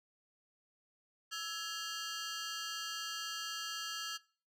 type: ring-modulated tone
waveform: 15% pulse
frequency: 1500 Hz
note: F#6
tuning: 23 cents sharp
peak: -29 dBFS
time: 1.31-4.18 s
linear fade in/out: 20 ms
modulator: 178 Hz
effects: noise-tail reverb RT60 0.4 s tail -21 dB re dry + low-pass 11000 Hz 12 dB/octave